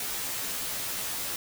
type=noise with comb filter; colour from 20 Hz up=white; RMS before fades=-33 dBFS; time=0-1.36 s; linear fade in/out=2 ms; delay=13 ms; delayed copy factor=-0.85; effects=none